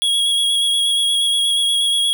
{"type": "tone with vibrato", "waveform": "square", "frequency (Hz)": 3317, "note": "G#7", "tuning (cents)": -3, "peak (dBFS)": -15, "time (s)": [0.02, 2.13], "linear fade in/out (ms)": 0, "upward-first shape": "square", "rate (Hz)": 8.4, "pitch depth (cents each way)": 14, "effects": []}